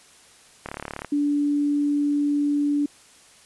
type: click train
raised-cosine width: 0.5 ms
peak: -16 dBFS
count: 15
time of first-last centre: 0.66-1.047 s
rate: 36.2 Hz
type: tone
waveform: sine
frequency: 290 Hz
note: D4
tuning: 22 cents flat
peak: -19 dBFS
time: 1.12-2.86 s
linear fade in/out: 5 ms
effects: white hiss -52 dBFS RMS until 3.45 s + resampled to 24000 Hz